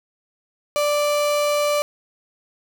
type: tone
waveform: 35% pulse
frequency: 587.3 Hz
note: D5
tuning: in tune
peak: -16 dBFS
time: 0.76-1.82 s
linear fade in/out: 0 ms
effects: none